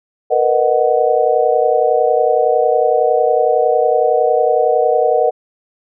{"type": "chord", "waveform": "sine", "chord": "B major seventh", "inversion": "third", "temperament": "just", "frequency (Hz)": [463, 493.9, 617.4, 740.8], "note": ["A#4", "B4", "D#5", "F#5"], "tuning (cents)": [-12, 0, -14, 2], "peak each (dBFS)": -16, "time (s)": [0.3, 5.31], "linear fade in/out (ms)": 20, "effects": []}